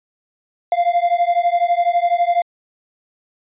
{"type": "beating tone pair", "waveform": "triangle", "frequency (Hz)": [690, 702], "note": ["F5", "F5"], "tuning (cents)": [-21, 9], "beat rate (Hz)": 12, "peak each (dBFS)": -15, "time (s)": [0.72, 2.42], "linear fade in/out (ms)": 2, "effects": ["resampled to 8000 Hz"]}